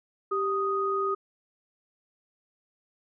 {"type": "tone pair together", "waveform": "sine", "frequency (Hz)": [392, 1244.5], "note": ["G4", "D#6"], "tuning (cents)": [0, 0], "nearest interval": "octave + minor sixth", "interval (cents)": 2000, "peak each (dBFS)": [-28, -27], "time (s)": [0.31, 1.15], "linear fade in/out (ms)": 10, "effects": []}